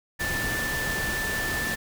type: tone in noise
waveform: sine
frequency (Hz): 1765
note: A6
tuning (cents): +5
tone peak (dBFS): -28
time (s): 0.19-1.76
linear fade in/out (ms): 20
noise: pink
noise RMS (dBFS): -31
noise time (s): 0.19-1.76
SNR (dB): 0
effects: none